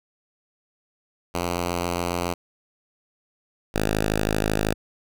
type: tone pair in turn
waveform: 5% pulse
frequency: 87.31 / 52.81 Hz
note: F2 / G#1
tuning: 0 / +30 cents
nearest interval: major sixth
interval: 870 cents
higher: first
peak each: -13 / -10 dBFS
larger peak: second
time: 1.34-2.34 / 3.74-4.74 s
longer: neither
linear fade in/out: 10 ms
effects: none